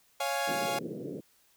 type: chord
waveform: sawtooth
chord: Db major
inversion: none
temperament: equal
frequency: 554.4 / 698.5 / 830.6 Hz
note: Db5 / F5 / Ab5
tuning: 0 / 0 / 0 cents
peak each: -30 dBFS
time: 0.2-0.79 s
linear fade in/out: 5 ms
type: band-pass noise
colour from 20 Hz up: white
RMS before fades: -39 dBFS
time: 0.47-1.21 s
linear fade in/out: 10 ms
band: 130 to 490 Hz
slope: 48 dB/octave
effects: white hiss -66 dBFS RMS until 1.56 s